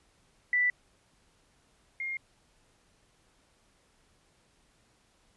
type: tone pair in turn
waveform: sine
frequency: 1975.5 / 2128 Hz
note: B6 / C7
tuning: 0 / +29 cents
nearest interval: minor second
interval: 129 cents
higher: second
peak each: -23 / -32 dBFS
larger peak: first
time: 0.53-0.7 / 2-2.17 s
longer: neither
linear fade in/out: 2 ms
effects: pink hiss -67 dBFS RMS until 5.36 s + resampled to 24000 Hz